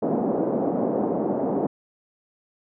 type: band-pass noise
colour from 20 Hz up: pink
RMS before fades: -24 dBFS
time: 0.02-1.67 s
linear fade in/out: 5 ms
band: 200 to 700 Hz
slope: 24 dB/octave
effects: none

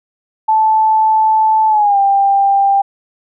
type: tone with pitch glide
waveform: sine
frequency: 874 to 792.3 Hz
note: A5 to G5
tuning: -12 to +18 cents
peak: -8 dBFS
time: 0.48-2.82 s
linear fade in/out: 10 ms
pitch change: -170 cents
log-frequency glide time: 1.68-1.98 s
effects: none

